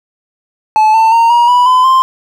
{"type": "tone with pitch steps", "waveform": "triangle", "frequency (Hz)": [865, 892.9, 921.7, 951.5, 982.2, 1013.9, 1046.6], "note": ["A5", "A5", "A#5", "A#5", "B5", "B5", "C6"], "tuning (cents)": [-30, 25, -20, 35, -10, 45, 0], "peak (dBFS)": -3, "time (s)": [0.76, 2.02], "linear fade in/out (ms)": 0, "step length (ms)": 180, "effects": []}